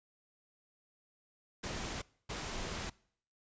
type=noise bursts at uneven times; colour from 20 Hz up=pink; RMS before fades=-40 dBFS; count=2; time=1.63-2.02 / 2.29-2.9 s; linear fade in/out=10 ms; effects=noise-tail reverb RT60 0.6 s tail -23 dB re dry + resampled to 16000 Hz